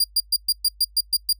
sawtooth tone bursts, 4791 Hz, D8, 34 cents sharp, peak -13 dBFS, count 9, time 0-1.329 s, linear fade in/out 5 ms, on 41 ms, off 120 ms, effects noise-tail reverb RT60 0.1 s tail -24 dB re dry + added 50 Hz sine -47 dBFS peak until 1.39 s

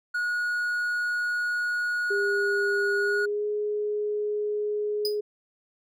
triangle tone, 1451 Hz, F#6, 34 cents flat, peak -23 dBFS, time 0.14-3.26 s, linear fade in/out 10 ms
sine tone with pitch glide, 402.5 to 418.6 Hz, G4 to G#4, +46 to +14 cents, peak -25 dBFS, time 2.1-5.21 s, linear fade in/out 10 ms, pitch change +68 cents, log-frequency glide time 2.96-3.46 s
45% pulse tone with exponential decay, 4978 Hz, D#8, in tune, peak -23 dBFS, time 5.05-5.2 s, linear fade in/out 1 ms, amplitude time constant 31 ms
effects none

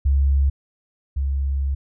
sine tone pair in turn, 69 / 68.62 Hz, C#2 / C#2, -7 / -17 cents, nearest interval unison, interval 10 cents, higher first, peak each -14 / -19 dBFS, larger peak first, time 0.05-0.5 / 1.16-1.75 s, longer second, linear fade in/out 10 ms, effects none

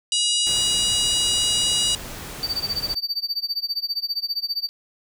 harmonic tone, 964 Hz, B5, 42 cents flat, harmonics 3 / 4 / 5 / 6 / 7 / 8 / 9 / 10, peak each -22 / -25 / -27 / -31 / -33 / -29 / -31 / -31 dBFS, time 0.12-1.95 s, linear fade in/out 2 ms
pink noise, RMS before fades -35 dBFS, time 0.46-2.95 s, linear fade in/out 10 ms
triangle tone with tremolo, 4612 Hz, D8, 32 cents flat, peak -19 dBFS, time 2.43-4.69 s, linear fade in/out 0 ms, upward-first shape sine, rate 15 Hz, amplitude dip 95%
effects none

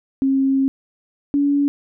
sine tone pair in turn, 269.5 / 284.6 Hz, C#4 / C#4, -49 / +46 cents, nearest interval minor second, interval 95 cents, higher second, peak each -14 dBFS, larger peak neither, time 0.22-0.68 / 1.34-1.68 s, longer first, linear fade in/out 0 ms, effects none

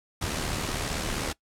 pink noise with amplitude modulation, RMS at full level -28 dBFS, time 0.21-1.33 s, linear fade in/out 10 ms, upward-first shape sine, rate 75.4 Hz, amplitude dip 50%, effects noise-tail reverb RT60 0.1 s tail -21 dB re dry + low-pass 10000 Hz 12 dB/octave

